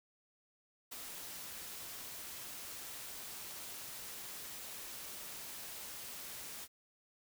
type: noise with ADSR envelope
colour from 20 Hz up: white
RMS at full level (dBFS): -44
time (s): 0.91-6.68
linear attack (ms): 16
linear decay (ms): 10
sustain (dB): -3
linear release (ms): 48
effects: none